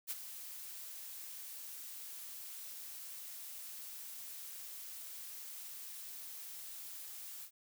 blue noise with ADSR envelope, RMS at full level -38 dBFS, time 0.07-7.51 s, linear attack 39 ms, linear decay 30 ms, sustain -10 dB, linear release 80 ms, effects none

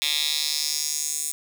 10% pulse tone with high-pass filter sweep, 150 Hz, D3, 37 cents sharp, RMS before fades -26 dBFS, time 0.02-1.32 s, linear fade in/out 0 ms, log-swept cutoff 3300 to 8100 Hz, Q 2.9, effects none

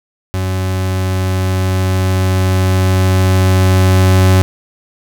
40% pulse tone with level ramp, 93.6 Hz, F#2, 20 cents sharp, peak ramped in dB -14 to -5 dBFS, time 0.34-4.42 s, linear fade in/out 0 ms, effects none

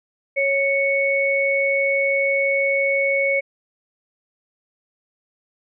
sine tone pair together, 551.9 / 2217 Hz, C#5 / C#7, -8 / 0 cents, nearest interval 2 octaves, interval 2408 cents, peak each -20 / -19 dBFS, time 0.36-3.41 s, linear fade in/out 20 ms, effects none

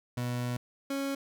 30% pulse tone pair in turn, 122.7 / 275.5 Hz, B2 / C#4, -11 / -11 cents, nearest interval octave + major second, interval 1400 cents, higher second, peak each -28 dBFS, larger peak neither, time 0.17-0.57 / 0.9-1.15 s, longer first, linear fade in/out 5 ms, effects none

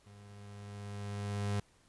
35% pulse tone with level ramp, 101.8 Hz, G#2, 34 cents flat, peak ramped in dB -52 to -29 dBFS, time 0.06-1.6 s, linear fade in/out 5 ms, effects pink hiss -67 dBFS RMS until 1.88 s + resampled to 24000 Hz

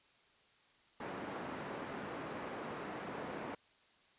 pink band-pass noise, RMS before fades -44 dBFS, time 1-3.55 s, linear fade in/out 5 ms, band 220 to 1600 Hz, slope 12 dB/octave, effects white hiss -68 dBFS RMS until 4.18 s + resampled to 8000 Hz

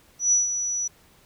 sine tone with ADSR envelope, 5900 Hz, F#8, 6 cents flat, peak -15 dBFS, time 0.19-0.88 s, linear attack 130 ms, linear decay 150 ms, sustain -9 dB, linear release 10 ms, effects pink hiss -57 dBFS RMS until 1.25 s

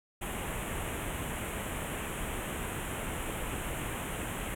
pink band-stop noise, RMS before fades -36 dBFS, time 0.21-4.55 s, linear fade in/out 10 ms, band 3200 to 7400 Hz, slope 48 dB/octave, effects low-pass 12000 Hz 12 dB/octave

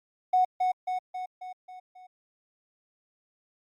triangle tone with echo, 737 Hz, F#5, 7 cents flat, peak -15 dBFS, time 0.33-0.45 s, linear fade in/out 10 ms, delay 270 ms, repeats 6, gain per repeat -5 dB, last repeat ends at 2.07 s, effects tanh soft clip ceiling -17 dBFS + Opus 48 kbps

